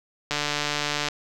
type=click train; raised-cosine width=0.2 ms; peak=-8 dBFS; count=115; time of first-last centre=0.31-1.086 s; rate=147 Hz; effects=none